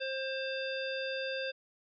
harmonic tone with a mistuned harmonic, 531 Hz, C5, 25 cents sharp, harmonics 1 / 3 / 5 / 7 / 9, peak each -36 / -40 / -42 / -43 / -46 dBFS, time 0-1.52 s, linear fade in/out 20 ms, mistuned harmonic 7, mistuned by -65 cents, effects none

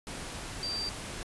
sine tone in noise, 4684 Hz, D8, 5 cents flat, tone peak -32 dBFS, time 0.63-0.89 s, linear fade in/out 0 ms, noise pink, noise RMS -40 dBFS, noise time 0.07-1.23 s, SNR +5 dB, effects resampled to 24000 Hz

